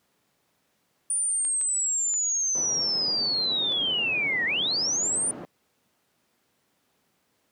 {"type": "linear two-way sweep", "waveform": "sine", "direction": "down then up", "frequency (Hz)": [9397, 1815, 9397], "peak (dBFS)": -23, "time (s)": [1.1, 5.31], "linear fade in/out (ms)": 2, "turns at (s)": 4.45}
{"type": "clicks", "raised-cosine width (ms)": 0.2, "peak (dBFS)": -27, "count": 4, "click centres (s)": [1.45, 1.613, 2.14, 3.722]}
{"type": "low-pass noise", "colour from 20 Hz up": "white", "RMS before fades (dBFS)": -39, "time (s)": [2.55, 5.45], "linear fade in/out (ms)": 0, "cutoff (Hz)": 560, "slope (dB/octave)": 12}
{"effects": ["pink hiss -70 dBFS RMS until 7.51 s", "high-pass 150 Hz 12 dB/octave"]}